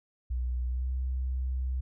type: tone with pitch glide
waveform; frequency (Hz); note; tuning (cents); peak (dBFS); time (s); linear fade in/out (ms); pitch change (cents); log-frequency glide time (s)
sine; 61.7 to 64.28; B1 to C2; -1 to -30; -28; 0.3-1.81; 10; +71; 0.68-0.9
effects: none